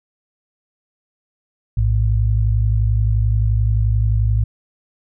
sine tone pair together, 57.03 / 108.5 Hz, A#1 / A2, -37 / -24 cents, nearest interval major seventh, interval 1113 cents, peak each -16 dBFS, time 1.77-4.44 s, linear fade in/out 5 ms, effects none

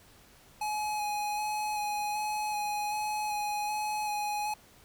square tone with vibrato, 840 Hz, G#5, 19 cents sharp, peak -31 dBFS, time 0.61-4.54 s, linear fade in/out 5 ms, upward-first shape square, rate 1.3 Hz, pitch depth 12 cents each way, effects pink hiss -58 dBFS RMS until 4.84 s

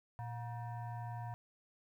sine tone with frequency modulation, 116.54 Hz, A#2, in tune, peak -40 dBFS, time 0.19-1.34 s, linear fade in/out 0 ms, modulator 834 Hz, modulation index 0.81, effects 12-bit

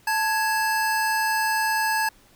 square tone pair together, 880 / 1665.1 Hz, A5 / G#6, 0 / +4 cents, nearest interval major seventh, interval 1104 cents, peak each -24 / -25 dBFS, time 0.07-2.09 s, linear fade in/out 5 ms, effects pink hiss -56 dBFS RMS until 2.35 s

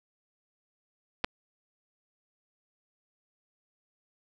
clicks, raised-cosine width 0.3 ms, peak -16 / -10 dBFS, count 2, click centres 1.241 / 1.245 s, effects none

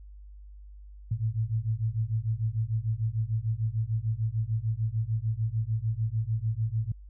sine beating tone pair, 108 / 114.7 Hz, A2 / A#2, -32 / -28 cents, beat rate 6.7 Hz, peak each -29 dBFS, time 1.11-6.92 s, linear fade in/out 5 ms, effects added 50 Hz sine -44 dBFS peak until 7.09 s

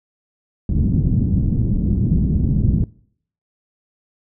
white low-pass noise, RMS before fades -17 dBFS, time 0.69-2.84 s, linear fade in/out 2 ms, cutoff 210 Hz, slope 24 dB/octave, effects noise-tail reverb RT60 0.6 s tail -22 dB re dry

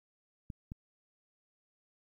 clicks, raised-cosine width 5 ms, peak -29 dBFS, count 2, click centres 0.502 / 0.719 s, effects 11-bit

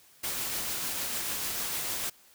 white noise with tremolo, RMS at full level -32 dBFS, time 0.23-2.1 s, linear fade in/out 10 ms, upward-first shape triangle, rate 6.7 Hz, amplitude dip 25%, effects white hiss -59 dBFS RMS until 2.34 s

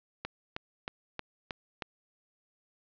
click train, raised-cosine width 0.3 ms, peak -19 dBFS, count 6, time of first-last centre 0.25-1.822 s, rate 3.18 Hz, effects resampled to 11025 Hz + 8-bit

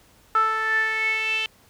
sawtooth tone with band-pass filter sweep, 440 Hz, A4, in tune, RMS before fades -23 dBFS, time 0.35-1.46 s, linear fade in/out 0 ms, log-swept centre 1300 to 2900 Hz, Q 9.5, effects pink hiss -56 dBFS RMS until 1.69 s

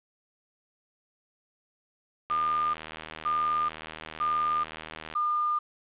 sine tone bursts, 1208 Hz, D6, 48 cents sharp, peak -24 dBFS, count 4, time 2.3-5.59 s, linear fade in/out 10 ms, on 440 ms, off 510 ms
click train, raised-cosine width 0.3 ms, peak -22 dBFS, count 225, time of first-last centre 2.3-5.139 s, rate 78.9 Hz
effects resampled to 8000 Hz + 9-bit

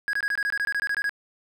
triangle tone bursts, 1653 Hz, G#6, 9 cents flat, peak -21 dBFS, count 14, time 0.08-1.094 s, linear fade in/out 0 ms, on 52 ms, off 22 ms, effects none

